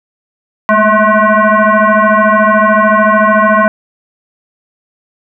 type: tone with frequency modulation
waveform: sine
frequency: 207.7 Hz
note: G#3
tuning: in tune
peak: -5 dBFS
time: 0.69-3.68 s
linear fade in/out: 0 ms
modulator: 429 Hz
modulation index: 3.3
effects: none